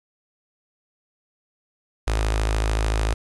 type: tone with notch filter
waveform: sawtooth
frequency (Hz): 53.5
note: A1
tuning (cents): -48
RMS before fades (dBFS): -22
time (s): 2.07-3.14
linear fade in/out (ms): 5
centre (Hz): 180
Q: 0.59
effects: resampled to 24000 Hz + 7-bit